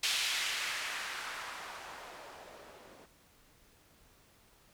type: noise with low-pass filter sweep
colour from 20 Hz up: violet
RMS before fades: -39 dBFS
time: 0.03-3.06 s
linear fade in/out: 5 ms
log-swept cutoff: 3300 to 420 Hz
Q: 1.2
effects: pink hiss -64 dBFS RMS until 4.73 s